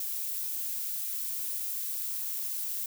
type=noise; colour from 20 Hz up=violet; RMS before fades=-34 dBFS; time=0-2.86 s; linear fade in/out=2 ms; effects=none